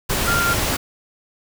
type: tone in noise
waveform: sine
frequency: 1391 Hz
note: F6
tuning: 7 cents flat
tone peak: -18 dBFS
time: 0.27-0.54 s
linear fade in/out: 10 ms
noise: pink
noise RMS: -21 dBFS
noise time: 0.09-0.77 s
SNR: 0 dB
effects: none